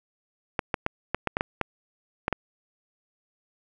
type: clicks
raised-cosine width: 0.5 ms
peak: -9 dBFS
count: 10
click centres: 0.592 / 0.742 / 0.864 / 1.146 / 1.273 / 1.369 / 1.409 / 1.613 / 2.281 / 2.327 s
effects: none